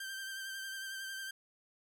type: tone with vibrato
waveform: sawtooth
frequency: 1568 Hz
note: G6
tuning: in tune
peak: -37 dBFS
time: 0-1.31 s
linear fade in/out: 5 ms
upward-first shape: sine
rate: 11 Hz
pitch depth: 26 cents each way
effects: none